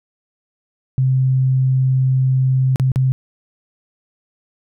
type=tone with dropouts; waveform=sine; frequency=130.81 Hz; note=C3; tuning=in tune; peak=-12 dBFS; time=0.98-3.12 s; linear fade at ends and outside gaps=0 ms; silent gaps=2.759-2.798 / 2.918-2.959 s; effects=none